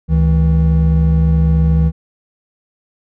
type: tone pair together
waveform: triangle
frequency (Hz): 71.67 / 160.9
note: D2 / E3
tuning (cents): -42 / -42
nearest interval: octave + major second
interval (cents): 1400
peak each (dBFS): -10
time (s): 0.08-1.92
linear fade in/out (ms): 50
effects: none